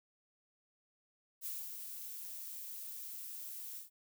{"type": "noise with ADSR envelope", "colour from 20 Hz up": "violet", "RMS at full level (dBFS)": -41, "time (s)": [1.41, 3.9], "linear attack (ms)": 46, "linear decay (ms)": 230, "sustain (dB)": -5, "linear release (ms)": 130, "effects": []}